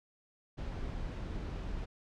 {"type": "noise", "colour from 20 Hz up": "brown", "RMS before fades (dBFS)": -39, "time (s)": [0.57, 1.86], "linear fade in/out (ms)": 20, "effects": ["low-pass 5000 Hz 12 dB/octave"]}